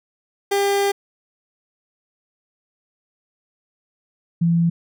30% pulse / sine tone pair in turn, 400 / 168.76 Hz, G4 / E3, +35 / +41 cents, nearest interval octave + minor third, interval 1494 cents, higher first, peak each -14 dBFS, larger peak neither, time 0.51-0.92 / 4.41-4.7 s, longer first, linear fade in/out 10 ms, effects none

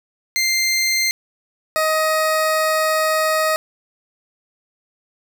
20% pulse tone pair in turn, 2093 / 628.6 Hz, C7 / D#5, 0 / +18 cents, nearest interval octave + major sixth, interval 2082 cents, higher first, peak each -11 / -11 dBFS, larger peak neither, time 0.36-1.11 / 1.76-3.56 s, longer second, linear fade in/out 0 ms, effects none

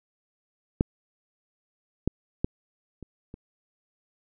clicks, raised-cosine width 3 ms, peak -7 / -10 / -11 / -27 / -27 dBFS, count 5, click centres 0.809 / 2.076 / 2.445 / 3.027 / 3.341 s, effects none

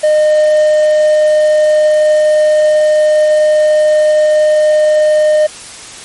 triangle tone, 611 Hz, D#5, 32 cents flat, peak -4 dBFS, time 0.03-5.47 s, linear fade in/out 10 ms, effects white hiss -30 dBFS RMS until 6.04 s + MP3 48 kbps

